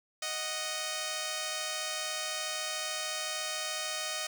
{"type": "tone pair together", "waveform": "5% pulse", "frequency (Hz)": [622.3, 740], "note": ["D#5", "F#5"], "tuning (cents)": [0, 0], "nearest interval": "minor third", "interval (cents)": 300, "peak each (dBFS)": [-23, -28], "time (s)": [0.22, 4.27], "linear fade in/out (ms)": 5, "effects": []}